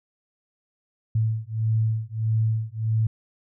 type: beating tone pair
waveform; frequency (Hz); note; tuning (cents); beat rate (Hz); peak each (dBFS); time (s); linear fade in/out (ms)
sine; 110 / 111.6; A2 / A2; 0 / +25; 1.6; -24; 1.15-3.07; 5
effects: none